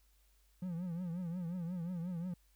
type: tone with vibrato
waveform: triangle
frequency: 174.61 Hz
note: F3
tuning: in tune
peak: -35 dBFS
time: 0.62-2.34 s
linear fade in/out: 5 ms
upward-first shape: triangle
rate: 5.6 Hz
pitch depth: 130 cents each way
effects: added 50 Hz sine -67 dBFS peak until 2.55 s + white hiss -74 dBFS RMS until 2.55 s